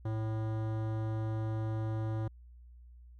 sine tone with hard clipping, 110 Hz, A2, in tune, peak -34 dBFS, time 0.05-2.28 s, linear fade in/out 5 ms, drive 17 dB, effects added 60 Hz sine -51 dBFS peak until 3.19 s

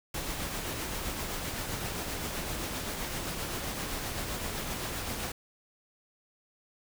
pink noise with tremolo, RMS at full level -34 dBFS, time 0.14-5.32 s, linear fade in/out 5 ms, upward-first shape triangle, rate 7.7 Hz, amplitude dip 35%, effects none

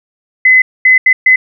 sine tone bursts at uneven times, 2030 Hz, B6, 47 cents sharp, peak -3 dBFS, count 4, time 0.45-0.62 / 0.85-0.98 / 1.06-1.13 / 1.26-1.36 s, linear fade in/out 5 ms, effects none

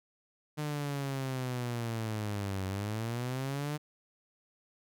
sawtooth linear two-way sweep, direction down then up, 151.6 to 94 to 151.6 Hz, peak -29 dBFS, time 0.57-3.78 s, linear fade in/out 20 ms, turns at 2.66 s, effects none

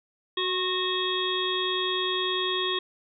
harmonic tone with a mistuned harmonic, 370 Hz, F#4, in tune, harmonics 1 / 3 / 5 / 7 / 9 / 10, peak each -30 / -32 / -35 / -39 / -29 / -33 dBFS, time 0.37-2.79 s, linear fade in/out 5 ms, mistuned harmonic 3, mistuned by -34 cents, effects none

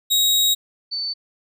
sawtooth / sine tone pair in turn, 3800 / 4519 Hz, A#7 / C#8, +33 / +33 cents, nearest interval minor third, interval 300 cents, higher second, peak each -12 / -23 dBFS, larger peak first, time 0.1-0.55 / 0.91-1.14 s, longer first, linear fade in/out 20 ms, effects none

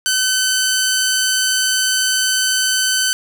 10% pulse tone, 1522 Hz, F#6, 48 cents sharp, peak -6 dBFS, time 0.06-3.13 s, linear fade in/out 0 ms, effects 7-bit

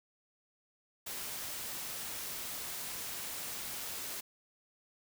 white noise, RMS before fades -41 dBFS, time 1.06-4.21 s, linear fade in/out 10 ms, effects none

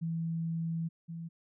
sine tone pair in turn, 164.8 / 166.14 Hz, E3 / E3, 0 / +14 cents, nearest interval unison, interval 14 cents, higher second, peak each -31 / -38 dBFS, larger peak first, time 0.01-0.89 / 1.08-1.29 s, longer first, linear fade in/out 20 ms, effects none

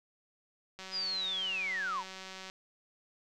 click train, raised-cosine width 0.2 ms, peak -28 dBFS, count 324, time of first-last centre 0.79-2.499 s, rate 189 Hz
sine linear sweep, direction down, 5040 to 844 Hz, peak -32 dBFS, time 0.91-2.04 s, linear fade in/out 50 ms
effects none

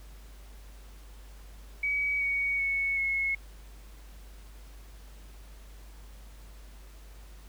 sine tone with pitch steps, 2270 / 2240 / 2210 / 2181 Hz, C#7 / C#7 / C#7 / C#7, +41 / +18 / -6 / -29 cents, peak -26 dBFS, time 1.83-3.35 s, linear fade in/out 5 ms, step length 380 ms, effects added 50 Hz sine -46 dBFS peak until 7.48 s + pink hiss -57 dBFS RMS until 7.48 s

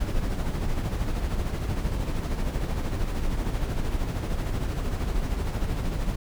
brown noise with tremolo, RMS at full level -25 dBFS, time 0-6.16 s, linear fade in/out 10 ms, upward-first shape sine, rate 13 Hz, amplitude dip 45%, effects none

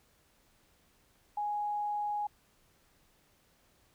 sine tone, 830.6 Hz, G#5, in tune, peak -31 dBFS, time 1.37-2.27 s, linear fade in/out 5 ms, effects pink hiss -68 dBFS RMS until 3.94 s

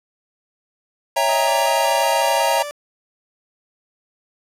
square chord, C# diminished seventh, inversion none, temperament equal with one note detuned, 554.4 / 659.3 / 799.5 / 932.3 Hz, C#5 / E5 / G5 / Bb5, 0 / 0 / +34 / 0 cents, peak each -23 / -23 / -24 / -20 dBFS, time 1.16-2.63 s, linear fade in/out 10 ms
sawtooth tone with vibrato, 606 Hz, D#5, 46 cents flat, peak -24 dBFS, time 1.29-2.71 s, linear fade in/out 0 ms, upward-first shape square, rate 2.7 Hz, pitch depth 62 cents each way
effects resampled to 32000 Hz + 7-bit

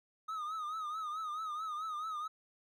triangle tone with vibrato, 1253 Hz, D#6, 12 cents sharp, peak -35 dBFS, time 0.28-2.28 s, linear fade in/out 10 ms, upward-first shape triangle, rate 4.6 Hz, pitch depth 98 cents each way, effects none

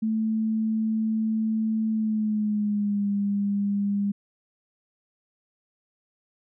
sine tone with pitch glide, 220 to 201.7 Hz, A3 to G3, 0 to +50 cents, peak -22 dBFS, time 0.02-4.12 s, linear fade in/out 10 ms, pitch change -150 cents, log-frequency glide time 1.9-3.08 s, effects none

